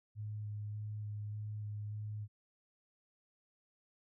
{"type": "tone with vibrato", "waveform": "sine", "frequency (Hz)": 105.3, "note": "G#2", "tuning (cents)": 24, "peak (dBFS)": -39, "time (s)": [0.15, 2.28], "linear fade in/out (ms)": 50, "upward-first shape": "square", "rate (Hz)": 1.7, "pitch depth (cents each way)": 11, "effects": []}